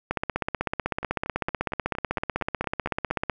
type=two click trains; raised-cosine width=0.5 ms; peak=-20 / -10 dBFS; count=10 / 52; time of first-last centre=1.03-3.104 / 0.11-3.297 s; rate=4.34 / 16 Hz; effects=none